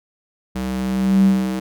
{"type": "tone with high-pass filter sweep", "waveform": "square", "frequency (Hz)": 64, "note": "C2", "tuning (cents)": -38, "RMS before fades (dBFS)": -18, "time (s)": [0.55, 1.6], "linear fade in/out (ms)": 10, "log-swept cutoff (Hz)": [130, 240], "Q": 9.6, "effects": []}